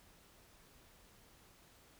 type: silence
effects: pink hiss -64 dBFS RMS until 1.99 s